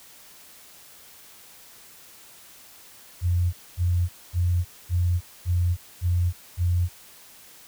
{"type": "tone bursts", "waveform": "sine", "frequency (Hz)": 88.1, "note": "F2", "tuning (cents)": 16, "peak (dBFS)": -19, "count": 7, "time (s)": [3.21, 6.89], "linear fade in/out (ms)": 50, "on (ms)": 320, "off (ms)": 240, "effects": ["white hiss -49 dBFS RMS until 7.67 s"]}